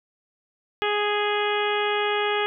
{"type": "harmonic tone", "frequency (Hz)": 415.3, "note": "G#4", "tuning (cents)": 0, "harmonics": [1, 2, 3, 4, 5, 6, 7, 8], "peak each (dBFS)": [-25, -28, -30, -31, -32, -33, -33, -34], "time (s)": [0.82, 2.46], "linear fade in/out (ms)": 0, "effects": []}